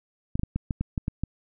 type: clicks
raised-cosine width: 5 ms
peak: -14 dBFS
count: 9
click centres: 0.355 / 0.395 / 0.434 / 0.56 / 0.708 / 0.81 / 0.978 / 1.081 / 1.236 s
effects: none